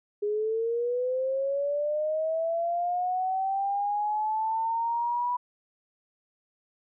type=linear sweep; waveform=sine; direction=up; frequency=410.2 to 984 Hz; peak=-25 dBFS; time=0.22-5.37 s; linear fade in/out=10 ms; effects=none